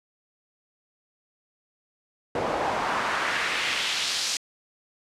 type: noise with band-pass filter sweep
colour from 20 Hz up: pink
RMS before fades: -27 dBFS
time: 2.35-4.37 s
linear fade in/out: 2 ms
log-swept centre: 560 to 5500 Hz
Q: 1.4
effects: low-pass 10000 Hz 12 dB/octave